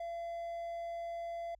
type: tone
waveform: triangle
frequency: 680 Hz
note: F5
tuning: 46 cents flat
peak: -36 dBFS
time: 0-1.55 s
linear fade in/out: 5 ms
effects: added 50 Hz sine -63 dBFS peak until 1.59 s